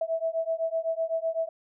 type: beating tone pair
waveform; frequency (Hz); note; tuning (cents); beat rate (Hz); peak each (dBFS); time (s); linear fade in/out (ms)
sine; 650 / 657.9; E5 / E5; -24 / -4; 7.9; -29; 0.01-1.49; 5
effects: none